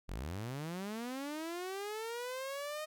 sawtooth linear sweep, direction up, 38.03 to 622.3 Hz, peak -35 dBFS, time 0.08-2.86 s, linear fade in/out 20 ms, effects none

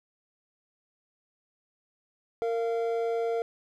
triangle tone pair together, 460.5 / 690 Hz, A#4 / F5, -21 / -21 cents, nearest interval perfect fifth, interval 700 cents, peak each -25 / -31 dBFS, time 2.42-3.42 s, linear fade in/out 0 ms, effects none

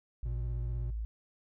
sine tone, 54.9 Hz, A1, 3 cents flat, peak -33 dBFS, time 0.23-1.05 s, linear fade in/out 0 ms
triangle tone with vibrato, 118.7 Hz, A#2, 32 cents sharp, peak -35 dBFS, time 0.25-0.91 s, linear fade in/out 10 ms, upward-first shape square, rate 16 Hz, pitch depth 39 cents each way
effects none

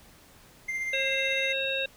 triangle tone with tremolo, 2095 Hz, C7, 2 cents sharp, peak -26 dBFS, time 0.68-1.53 s, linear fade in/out 10 ms, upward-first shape sine, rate 16 Hz, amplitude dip 35%
harmonic tone, 538 Hz, C5, 48 cents sharp, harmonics 1 / 3 / 5 / 7, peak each -32 / -36 / -30 / -33 dBFS, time 0.93-1.86 s, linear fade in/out 5 ms
effects pink hiss -55 dBFS RMS until 1.96 s

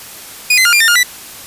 sawtooth tone with pitch steps, 2468 / 2050 / 1411 / 2401 / 1810 / 1418 / 1974 Hz, D#7 / C7 / F6 / D7 / A6 / F6 / B6, -15 / -36 / +17 / +38 / +48 / +26 / -1 cents, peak -4 dBFS, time 0.5-1.032 s, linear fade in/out 5 ms, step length 76 ms, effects white hiss -32 dBFS RMS until 1.46 s + resampled to 32000 Hz

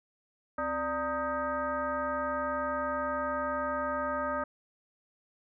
sine tone with frequency modulation, 919 Hz, A#5, 25 cents flat, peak -29 dBFS, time 0.58-4.44 s, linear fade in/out 5 ms, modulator 329 Hz, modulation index 1.8, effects none

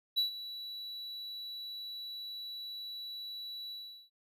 triangle tone with ADSR envelope, 3934 Hz, B7, 7 cents flat, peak -24 dBFS, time 0.16-4.1 s, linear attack 22 ms, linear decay 120 ms, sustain -15 dB, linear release 390 ms, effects none

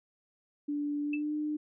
sine tone with pitch glide, 291.7 to 301.3 Hz, D4 to D4, -12 to +44 cents, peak -30 dBFS, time 0.68-1.57 s, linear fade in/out 10 ms, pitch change +56 cents, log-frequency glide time 1.02-1.33 s
sine tone with exponential decay, 2637 Hz, E7, in tune, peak -32 dBFS, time 1.13-1.23 s, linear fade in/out 5 ms, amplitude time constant 20 ms
effects none

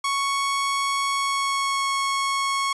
sawtooth tone with pitch glide, 1108.7 to 1099.8 Hz, C#6 to C#6, 0 to -14 cents, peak -18 dBFS, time 0.04-2.73 s, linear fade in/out 5 ms, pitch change -14 cents, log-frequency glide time 1.11-1.88 s, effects resampled to 24000 Hz

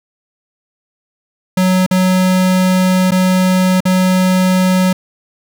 square tone with dropouts, 185 Hz, F#3, in tune, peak -10 dBFS, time 1.57-4.93 s, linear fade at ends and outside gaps 5 ms, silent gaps 1.864-1.91 / 3.109-3.118 / 3.805-3.853 s, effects none

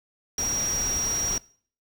sine tone in noise, 5690 Hz, F8, 31 cents sharp, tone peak -25 dBFS, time 0.38-1.38 s, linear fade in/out 2 ms, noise pink, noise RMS -34 dBFS, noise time 0.38-1.38 s, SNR +6 dB, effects noise-tail reverb RT60 0.5 s tail -22 dB re dry

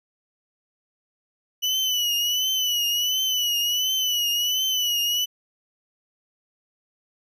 35% pulse tone with vibrato, 2960 Hz, F#7, in tune, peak -19 dBFS, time 1.62-5.26 s, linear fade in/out 20 ms, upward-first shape triangle, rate 1.4 Hz, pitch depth 79 cents each way, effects none

